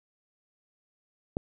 click, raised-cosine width 2 ms, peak -16 dBFS, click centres 1.369 s, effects none

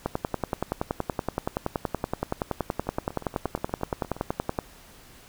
two click trains, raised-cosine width 1 ms, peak -24 / -11 dBFS, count 12 / 49, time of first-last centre 2.87-4.166 / 0.06-4.588 s, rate 8.49 / 10.6 Hz, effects pink hiss -51 dBFS RMS until 5.28 s

